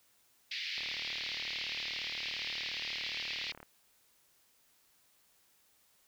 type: band-pass noise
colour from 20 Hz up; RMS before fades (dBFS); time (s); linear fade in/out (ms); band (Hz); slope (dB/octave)
pink; -39; 0.51-3.52; 5; 2000 to 4900; 48
type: click train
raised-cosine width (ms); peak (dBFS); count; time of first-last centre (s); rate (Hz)
0.5; -34; 107; 0.78-3.629; 37.2
effects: white hiss -69 dBFS RMS until 6.07 s